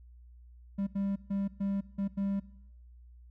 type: tone bursts at uneven times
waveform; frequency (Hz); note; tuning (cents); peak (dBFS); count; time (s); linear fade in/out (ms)
triangle; 197.8; G3; +16; -27; 6; 0.78-0.87 / 0.95-1.16 / 1.3-1.48 / 1.6-1.81 / 1.98-2.08 / 2.17-2.4; 10
effects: noise-tail reverb RT60 0.8 s tail -20 dB re dry + added 60 Hz sine -51 dBFS peak until 3.3 s